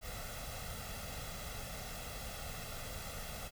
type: noise with comb filter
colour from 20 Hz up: pink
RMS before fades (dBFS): -44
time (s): 0.01-3.51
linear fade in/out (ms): 50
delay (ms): 1.5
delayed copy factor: +0.7
effects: none